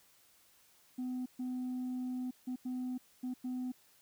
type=tone bursts at uneven times; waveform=sine; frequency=252.4 Hz; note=B3; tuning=38 cents sharp; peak=-33 dBFS; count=6; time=0.98-1.26 / 1.39-2.31 / 2.47-2.56 / 2.65-2.98 / 3.23-3.34 / 3.44-3.72 s; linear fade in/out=10 ms; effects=tanh soft clip ceiling -34 dBFS + white hiss -66 dBFS RMS until 4.01 s